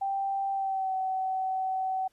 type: tone with pitch glide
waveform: sine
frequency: 784 to 757.3 Hz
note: G5 to F#5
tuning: 0 to +40 cents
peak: -27 dBFS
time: 0.01-2.08 s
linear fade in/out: 10 ms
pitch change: -60 cents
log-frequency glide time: 0.52-0.94 s
effects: pink hiss -70 dBFS RMS until 2.12 s + resampled to 32000 Hz